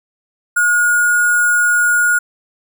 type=tone with sample-and-hold; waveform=sine; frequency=1439 Hz; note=F#6; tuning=49 cents flat; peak=-10 dBFS; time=0.56-2.19 s; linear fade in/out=10 ms; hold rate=8820 Hz; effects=none